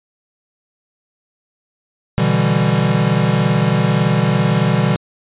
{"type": "chord", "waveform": "square", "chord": "E minor seventh", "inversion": "second", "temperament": "equal", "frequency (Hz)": [123.47, 146.83, 164.81, 196], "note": ["B2", "D3", "E3", "G3"], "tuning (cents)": [0, 0, 0, 0], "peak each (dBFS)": -19, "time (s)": [2.18, 4.96], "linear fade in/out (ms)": 0, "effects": ["resampled to 8000 Hz"]}